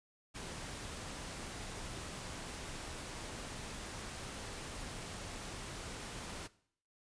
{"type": "noise", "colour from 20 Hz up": "pink", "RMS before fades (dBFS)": -45, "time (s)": [0.34, 6.48], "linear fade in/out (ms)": 20, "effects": ["noise-tail reverb RT60 0.6 s tail -19 dB re dry", "resampled to 22050 Hz"]}